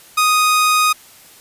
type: tone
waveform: sawtooth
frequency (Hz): 1244.5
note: D#6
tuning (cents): 0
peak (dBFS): -8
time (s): 0.17-0.93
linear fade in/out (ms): 10
effects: white hiss -44 dBFS RMS until 1.4 s + resampled to 32000 Hz